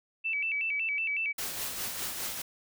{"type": "tone with vibrato", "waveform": "sine", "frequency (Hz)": 2465, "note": "D#7", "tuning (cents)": -17, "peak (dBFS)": -28, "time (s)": [0.24, 1.33], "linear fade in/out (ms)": 20, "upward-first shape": "square", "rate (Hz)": 5.4, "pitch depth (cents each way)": 130}
{"type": "noise with tremolo", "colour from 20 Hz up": "white", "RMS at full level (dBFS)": -34, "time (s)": [1.38, 2.42], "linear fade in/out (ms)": 5, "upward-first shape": "sine", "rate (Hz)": 4.9, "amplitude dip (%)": 40}
{"effects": []}